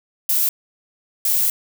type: noise bursts at uneven times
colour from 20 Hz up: violet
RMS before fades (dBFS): -18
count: 2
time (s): 0.29-0.49 / 1.25-1.5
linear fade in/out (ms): 2
effects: none